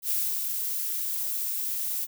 violet noise with ADSR envelope, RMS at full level -26 dBFS, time 0.02-2.07 s, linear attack 84 ms, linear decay 290 ms, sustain -4 dB, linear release 35 ms, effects none

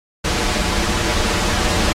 pink noise with comb filter, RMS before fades -18 dBFS, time 0.24-1.93 s, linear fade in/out 10 ms, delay 7.5 ms, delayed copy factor -0.65, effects low-pass 7000 Hz 12 dB/octave + AAC 48 kbps

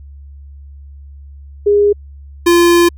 sine / square tone pair in turn, 410 / 344.8 Hz, G#4 / F4, -22 / -22 cents, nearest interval minor third, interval 300 cents, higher first, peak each -7 dBFS, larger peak neither, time 1.66-1.93 / 2.46-2.89 s, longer second, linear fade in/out 10 ms, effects added 70 Hz sine -32 dBFS peak until 2.97 s

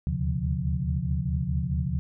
sine tone cluster, 73.2 / 77.9 / 127.8 / 141.1 / 175.5 Hz, D2 / D#2 / C3 / C#3 / F3, -5 / +3 / -40 / +31 / +9 cents, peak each -31 dBFS, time 0.07-1.99 s, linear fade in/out 0 ms, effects none

